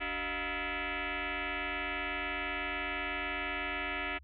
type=tone with frequency modulation; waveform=sine; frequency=290 Hz; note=D4; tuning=22 cents flat; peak=-33 dBFS; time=0-4.19 s; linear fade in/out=20 ms; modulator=334 Hz; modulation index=7.7; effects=added 70 Hz sine -53 dBFS peak until 4.23 s